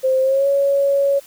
sine tone with pitch glide, 523.3 to 557.6 Hz, C5 to C#5, 0 to +10 cents, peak -13 dBFS, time 0.03-1.2 s, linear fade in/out 20 ms, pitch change +110 cents, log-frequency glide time 0.21-0.47 s, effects white hiss -45 dBFS RMS until 1.26 s

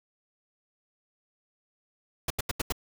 pink noise bursts, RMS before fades -28 dBFS, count 5, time 2.28-2.723 s, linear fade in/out 5 ms, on 23 ms, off 82 ms, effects none

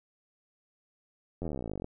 slowing click train, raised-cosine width 2 ms, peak -23 dBFS, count 27, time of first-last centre 1.42-1.844 s, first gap 11 ms, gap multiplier 1.03, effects none

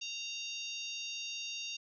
harmonic tone with a mistuned harmonic, 925 Hz, A#5, 14 cents flat, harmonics 3 / 4 / 5 / 6 / 7, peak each -42 / -44 / -46 / -48 / -49 dBFS, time 0.01-1.77 s, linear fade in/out 10 ms, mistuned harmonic 6, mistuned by +29 cents, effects none

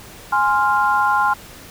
sine chord, F minor, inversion first, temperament equal, 830.6 / 1046.5 / 1396.9 Hz, Ab5 / C6 / F6, 0 / 0 / 0 cents, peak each -18 / -18 / -19 dBFS, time 0.32-1.34 s, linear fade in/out 10 ms, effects pink hiss -40 dBFS RMS until 1.7 s

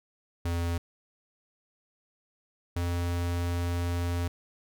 square tone pair in turn, 85.4 / 86.89 Hz, F2 / F2, -38 / -8 cents, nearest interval unison, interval 30 cents, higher second, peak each -28 dBFS, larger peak neither, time 0.45-0.78 / 2.76-4.28 s, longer second, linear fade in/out 5 ms, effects none

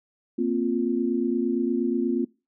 sine chord, Bb suspended second, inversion none, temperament equal, 233.1 / 261.6 / 349.2 Hz, Bb3 / C4 / F4, 0 / 0 / 0 cents, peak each -26 dBFS, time 0.38-2.25 s, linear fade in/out 10 ms, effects noise-tail reverb RT60 0.3 s tail -24 dB re dry

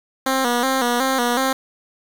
10% pulse tone with vibrato, 252.7 Hz, B3, 40 cents sharp, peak -9 dBFS, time 0.26-1.53 s, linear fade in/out 5 ms, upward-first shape square, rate 2.7 Hz, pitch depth 81 cents each way, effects 7-bit

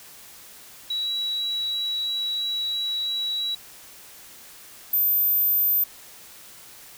sine tone pair in turn, 3901 / 13750 Hz, B7 / A9, -22 / -41 cents, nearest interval octave + minor seventh, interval 2181 cents, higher second, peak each -24 / -18 dBFS, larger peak second, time 0.9-3.55 / 4.93-5.84 s, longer first, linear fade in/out 5 ms, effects white hiss -46 dBFS RMS until 6.97 s

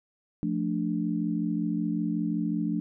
sine chord, D minor, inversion first, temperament equal, 174.61 / 220 / 293.7 Hz, F3 / A3 / D4, 0 / 0 / 0 cents, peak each -30 dBFS, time 0.43-2.8 s, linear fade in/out 0 ms, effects none

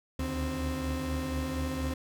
35% pulse tone cluster, 72.7 / 76.9 / 261.7 Hz, D2 / D#2 / C4, -17 / -20 / 0 cents, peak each -36 / -33 / -32 dBFS, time 0.19-1.94 s, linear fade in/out 5 ms, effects none

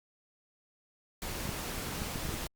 pink noise, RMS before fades -38 dBFS, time 1.22-2.47 s, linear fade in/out 2 ms
clicks, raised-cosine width 5 ms, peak -24 dBFS, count 7, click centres 1.455 / 1.492 / 2.019 / 2.158 / 2.253 / 2.292 / 2.34 s
effects Opus 48 kbps

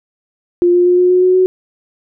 sine tone with pitch steps, 350.9 / 354.2 / 357.4 / 360.8 / 364.1 / 367.5 / 370.9 Hz, F4 / F4 / F4 / F#4 / F#4 / F#4 / F#4, +8 / +24 / +40 / -44 / -28 / -12 / +4 cents, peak -7 dBFS, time 0.62-1.46 s, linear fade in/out 0 ms, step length 120 ms, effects none

